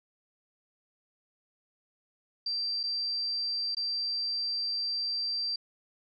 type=tone with dropouts; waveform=sine; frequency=4699 Hz; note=D8; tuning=in tune; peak=-29 dBFS; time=2.46-5.56 s; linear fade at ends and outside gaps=5 ms; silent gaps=2.832-2.836 / 3.749-3.768 s; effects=none